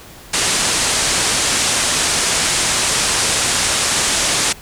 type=low-pass noise; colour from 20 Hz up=white; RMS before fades=-17 dBFS; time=0.33-4.53 s; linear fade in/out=10 ms; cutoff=9500 Hz; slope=48 dB/octave; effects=pink hiss -39 dBFS RMS until 4.61 s